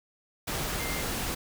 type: tone in noise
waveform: sine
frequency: 2100 Hz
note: C7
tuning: 6 cents sharp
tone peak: -37 dBFS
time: 0.79-1.02 s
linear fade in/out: 10 ms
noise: pink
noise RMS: -32 dBFS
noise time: 0.47-1.35 s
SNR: -8 dB
effects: none